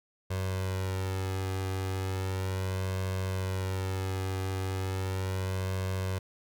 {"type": "tone with flanger", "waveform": "sawtooth", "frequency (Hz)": 94.5, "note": "F#2", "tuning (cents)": 37, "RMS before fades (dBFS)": -32, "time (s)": [0.3, 6.19], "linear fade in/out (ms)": 10, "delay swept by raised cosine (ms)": [1.9, 2.46], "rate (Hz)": 0.36, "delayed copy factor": 0.85, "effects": []}